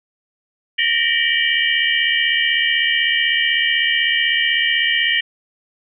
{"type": "tone cluster", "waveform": "sine", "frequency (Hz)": [1825, 1901, 2321, 2877, 3107], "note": ["A#6", "A#6", "D7", "F#7", "G7"], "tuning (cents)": [-37, 33, -21, -49, -16], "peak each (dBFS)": -21, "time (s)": [0.78, 5.21], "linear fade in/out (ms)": 10, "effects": []}